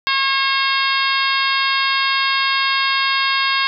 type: harmonic tone with a mistuned harmonic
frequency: 542 Hz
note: C#5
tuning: 39 cents flat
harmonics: 2 / 3 / 4 / 5 / 6 / 7 / 8 / 9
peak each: -20 / -22 / -23 / -24 / -25 / -25 / -26 / -27 dBFS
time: 0.07-3.67 s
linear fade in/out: 0 ms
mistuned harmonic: 7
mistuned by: -37 cents
effects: none